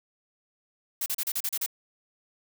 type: noise bursts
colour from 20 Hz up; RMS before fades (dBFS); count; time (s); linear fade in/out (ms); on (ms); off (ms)
blue; -29; 8; 1.01-1.663; 5; 51; 35
effects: none